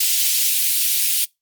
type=high-pass noise; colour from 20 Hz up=white; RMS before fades=-18 dBFS; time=0-1.25 s; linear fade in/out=5 ms; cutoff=2600 Hz; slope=24 dB/octave; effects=noise-tail reverb RT60 0.2 s tail -26 dB re dry + Opus 24 kbps